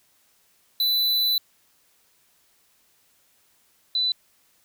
square / sine tone pair in turn, 3991 / 3991 Hz, B7 / B7, +17 / +17 cents, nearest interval unison, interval 0 cents, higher neither, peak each -20 dBFS, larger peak neither, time 0.8-1.38 / 3.95-4.12 s, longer first, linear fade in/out 2 ms, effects white hiss -63 dBFS RMS until 4.64 s

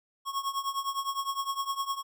square tone with tremolo, 1097 Hz, C#6, 18 cents flat, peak -27 dBFS, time 0.25-2.03 s, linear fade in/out 50 ms, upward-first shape triangle, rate 9.8 Hz, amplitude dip 90%, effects none

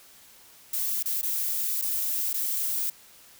violet noise with dropouts, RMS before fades -28 dBFS, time 0.73-2.9 s, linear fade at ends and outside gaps 5 ms, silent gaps 1.028-1.056 / 1.215-1.229 / 1.815-1.822 / 2.331-2.341 s, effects white hiss -53 dBFS RMS until 3.39 s

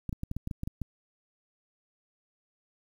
clicks, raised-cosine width 5 ms, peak -21 dBFS, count 10, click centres 0.093 / 0.128 / 0.234 / 0.314 / 0.366 / 0.474 / 0.512 / 0.634 / 0.675 / 0.817 s, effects 9-bit

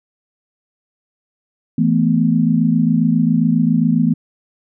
sine chord, E suspended fourth, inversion none, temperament just, 164.81 / 219.8 / 247.2 Hz, E3 / A3 / B3, 0 / -2 / +2 cents, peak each -16 dBFS, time 1.78-4.14 s, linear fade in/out 5 ms, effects none

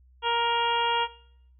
harmonic tone, 469 Hz, A#4, 11 cents sharp, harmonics 1 / 2 / 3 / 4 / 5 / 6 / 7, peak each -31 / -25 / -32 / -39 / -39 / -31 / -32 dBFS, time 0.22-1.08 s, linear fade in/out 50 ms, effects noise-tail reverb RT60 0.7 s tail -20 dB re dry + added 63 Hz sine -54 dBFS peak until 1.59 s

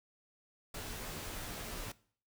pink noise with comb filter, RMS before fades -43 dBFS, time 0.74-1.92 s, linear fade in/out 5 ms, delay 15 ms, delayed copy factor -0.55, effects noise-tail reverb RT60 0.5 s tail -20 dB re dry

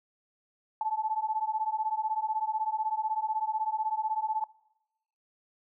sine beating tone pair, 863 / 879 Hz, A5 / A5, -34 / -2 cents, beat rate 16 Hz, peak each -31 dBFS, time 0.81-4.44 s, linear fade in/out 2 ms, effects noise-tail reverb RT60 1.0 s tail -25 dB re dry

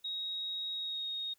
sine tone with pitch glide, 3783 to 3733 Hz, A#7 to A#7, +25 to +2 cents, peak -35 dBFS, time 0.04-1.34 s, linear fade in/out 10 ms, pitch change -23 cents, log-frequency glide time 0.75-1.08 s, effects white hiss -71 dBFS RMS until 1.38 s

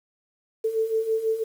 sine beating tone pair, 440 / 446.1 Hz, A4 / A4, 0 / +24 cents, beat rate 6.1 Hz, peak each -28 / -23 dBFS, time 0.64-1.44 s, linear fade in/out 10 ms, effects 8-bit

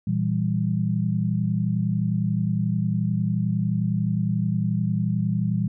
sine chord, E diminished, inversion second, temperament equal, 116.54 / 164.81 / 196 Hz, Bb2 / E3 / G3, 0 / 0 / 0 cents, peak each -25 dBFS, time 0.07-5.68 s, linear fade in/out 5 ms, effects none

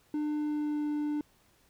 triangle tone with pitch glide, 299.9 to 297.1 Hz, D4 to D4, +36 to +20 cents, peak -27 dBFS, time 0.14-1.21 s, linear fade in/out 2 ms, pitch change -16 cents, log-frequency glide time 0.36-0.88 s, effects pink hiss -66 dBFS RMS until 1.69 s

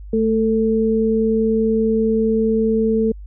sine tone pair together, 220 / 444.9 Hz, A3 / A4, 0 / +19 cents, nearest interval octave, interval 1219 cents, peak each -17 dBFS, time 0.13-3.12 s, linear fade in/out 5 ms, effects added 50 Hz sine -32 dBFS peak until 3.26 s

